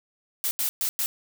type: noise bursts at uneven times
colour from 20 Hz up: blue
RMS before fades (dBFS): -26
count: 4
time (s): 0.44-0.51 / 0.59-0.69 / 0.81-0.89 / 0.99-1.06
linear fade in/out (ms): 0
effects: none